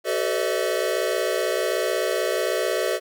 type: tone cluster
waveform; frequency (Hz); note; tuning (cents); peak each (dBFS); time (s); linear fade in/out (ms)
square; 378.1 / 439.4 / 506 / 591 / 647; F#4 / A4 / B4 / D5 / E5; +38 / -2 / +42 / +11 / -32; -29; 0.04-3; 50
effects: none